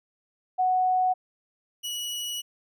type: tone pair in turn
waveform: sine / sawtooth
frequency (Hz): 740 / 2928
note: F#5 / F#7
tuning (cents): 0 / -19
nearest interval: 2 octaves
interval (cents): 2381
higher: second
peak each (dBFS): -20 / -27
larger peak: first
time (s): 0.58-1.14 / 1.83-2.42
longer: second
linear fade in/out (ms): 20
effects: none